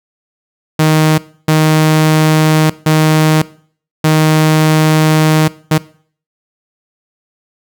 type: tone bursts at uneven times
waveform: sawtooth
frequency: 156.1 Hz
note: D#3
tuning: 6 cents sharp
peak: -3 dBFS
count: 5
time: 0.79-1.18 / 1.48-2.7 / 2.86-3.42 / 4.04-5.48 / 5.71-5.78 s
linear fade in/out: 5 ms
effects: noise-tail reverb RT60 0.5 s tail -20 dB re dry